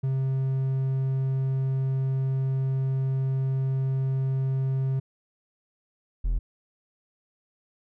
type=tone pair in turn; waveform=triangle; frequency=133.2 / 42.04 Hz; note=C3 / E1; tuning=+31 / +35 cents; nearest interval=octave + minor sixth; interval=1996 cents; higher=first; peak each=-21 / -20 dBFS; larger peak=second; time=0.03-5 / 6.24-6.39 s; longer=first; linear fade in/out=10 ms; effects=none